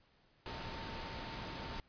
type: tone in noise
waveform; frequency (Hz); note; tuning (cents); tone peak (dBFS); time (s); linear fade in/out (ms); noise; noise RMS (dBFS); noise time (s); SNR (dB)
sine; 906; A#5; -50; -51; 0.46-1.8; 0; pink; -44; 0.46-1.8; -10
effects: pink hiss -70 dBFS RMS until 1.88 s + resampled to 11025 Hz